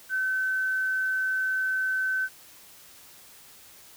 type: tone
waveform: sine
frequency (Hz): 1528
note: G6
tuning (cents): -45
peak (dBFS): -24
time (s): 0.09-2.29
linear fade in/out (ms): 50
effects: white hiss -51 dBFS RMS until 3.96 s